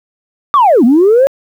sine linear two-way sweep, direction down then up, 1200 to 220 to 563 Hz, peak -3 dBFS, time 0.54-1.27 s, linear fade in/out 0 ms, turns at 0.84 s, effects tanh soft clip ceiling -1 dBFS + 7-bit

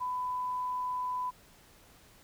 sine tone, 1000 Hz, B5, 21 cents sharp, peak -31 dBFS, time 0-1.31 s, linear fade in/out 20 ms, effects pink hiss -59 dBFS RMS until 2.23 s

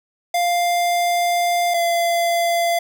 square tone pair in turn, 698.5 / 684.9 Hz, F5 / F5, 0 / -34 cents, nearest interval unison, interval 34 cents, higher first, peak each -17 dBFS, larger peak neither, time 0.34-1.74 / 1.74-2.79 s, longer first, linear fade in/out 5 ms, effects 9-bit

